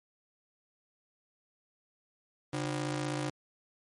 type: ring-modulated tone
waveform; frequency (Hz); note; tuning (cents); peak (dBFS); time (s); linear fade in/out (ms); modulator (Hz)
sawtooth; 220; A3; 0; -25; 2.53-3.3; 5; 82.1
effects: MP3 48 kbps